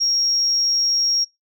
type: tone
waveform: sine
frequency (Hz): 5588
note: F8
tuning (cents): 0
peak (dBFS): -15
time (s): 0-1.25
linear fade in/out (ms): 20
effects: noise-tail reverb RT60 0.2 s tail -26 dB re dry + tanh soft clip ceiling -11 dBFS